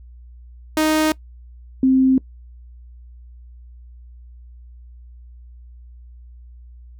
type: tone pair in turn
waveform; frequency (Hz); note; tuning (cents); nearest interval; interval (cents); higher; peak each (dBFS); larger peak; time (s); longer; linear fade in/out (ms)
sawtooth / sine; 311.1 / 262.2; D#4 / C4; 0 / +4; minor third; 296; first; -11; neither; 0.77-1.12 / 1.83-2.18; neither; 2
effects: noise-tail reverb RT60 0.1 s tail -22 dB re dry + added 60 Hz sine -39 dBFS peak until 6.99 s